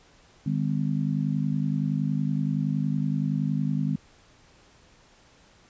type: harmonic tone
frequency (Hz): 50.7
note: G#1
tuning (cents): -41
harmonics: 3 / 4 / 5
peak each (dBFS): -26 / -28 / -30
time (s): 0.46-3.96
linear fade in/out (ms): 5
effects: pink hiss -57 dBFS RMS until 5.69 s + resampled to 16000 Hz